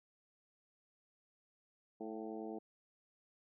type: harmonic tone with a mistuned harmonic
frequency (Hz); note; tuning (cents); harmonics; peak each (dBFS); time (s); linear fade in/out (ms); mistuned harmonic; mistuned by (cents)
109.8; A2; -3; 2 / 3 / 4 / 5 / 6 / 7 / 8; -48 / -46 / -47 / -56 / -52 / -53 / -62; 2-2.59; 10; 6; +49
effects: none